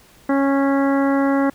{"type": "harmonic tone with a mistuned harmonic", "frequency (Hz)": 275.7, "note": "C#4", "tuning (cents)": -9, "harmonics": [1, 2, 3, 4, 5, 6, 7], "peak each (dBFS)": [-16, -22, -26, -28, -30, -32, -33], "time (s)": [0.29, 1.5], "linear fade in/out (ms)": 5, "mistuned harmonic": 7, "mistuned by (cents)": 20, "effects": ["pink hiss -50 dBFS RMS until 1.54 s"]}